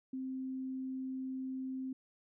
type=tone; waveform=sine; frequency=261.6 Hz; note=C4; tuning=in tune; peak=-37 dBFS; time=0.13-1.93 s; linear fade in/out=5 ms; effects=none